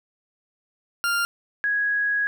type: tone pair in turn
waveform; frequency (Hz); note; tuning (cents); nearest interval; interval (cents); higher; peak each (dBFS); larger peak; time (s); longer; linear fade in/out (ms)
40% pulse / sine; 1396.9 / 1661.2; F6 / G#6; 0 / 0; minor third; 300; second; -20; neither; 1.04-1.25 / 1.64-2.27; second; 0
effects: none